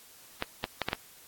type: clicks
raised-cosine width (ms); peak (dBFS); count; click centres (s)
0.3; -12; 5; 0.424 / 0.641 / 0.817 / 0.886 / 0.931
effects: white hiss -54 dBFS RMS until 1.27 s + AAC 64 kbps